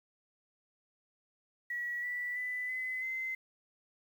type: tone with pitch steps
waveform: sine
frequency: 1928 / 1960.6 / 1993.7 / 2027 / 2062 Hz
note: B6 / B6 / B6 / B6 / C7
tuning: -42 / -13 / +16 / +45 / -26 cents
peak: -34 dBFS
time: 1.7-3.35 s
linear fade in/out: 5 ms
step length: 330 ms
effects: 10-bit